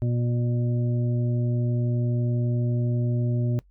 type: harmonic tone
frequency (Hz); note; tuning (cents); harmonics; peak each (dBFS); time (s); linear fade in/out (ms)
120.4; B2; -44; 1 / 2 / 3 / 5; -22 / -31 / -35 / -39; 0.02-3.59; 0
effects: noise-tail reverb RT60 0.1 s tail -21 dB re dry + added 47 Hz sine -54 dBFS peak until 3.7 s